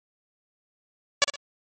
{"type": "tone with echo", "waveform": "5% pulse", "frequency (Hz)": 570, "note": "C#5", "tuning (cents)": 48, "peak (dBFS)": -4, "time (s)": [1.22, 1.24], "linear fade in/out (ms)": 0, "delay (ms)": 59, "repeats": 2, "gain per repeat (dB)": -10, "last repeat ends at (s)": 1.358, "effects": ["MP3 32 kbps"]}